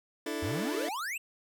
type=chord; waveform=sawtooth; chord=D suspended second; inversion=none; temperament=just; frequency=293.7 / 330.4 / 440.5 Hz; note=D4 / E4 / A4; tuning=0 / +4 / +2 cents; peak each=-33 dBFS; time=0.26-0.89 s; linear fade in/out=5 ms
type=exponential sweep; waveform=square; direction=up; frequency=81.5 to 2816 Hz; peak=-34 dBFS; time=0.42-1.18 s; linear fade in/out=10 ms
effects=none